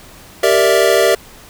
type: chord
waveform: square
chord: E half-diminished seventh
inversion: first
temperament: equal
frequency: 392 / 466.2 / 587.3 / 659.3 Hz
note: G4 / Bb4 / D5 / E5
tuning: 0 / 0 / 0 / 0 cents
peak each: -16 dBFS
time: 0.43-1.15 s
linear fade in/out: 5 ms
effects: pink hiss -40 dBFS RMS until 1.49 s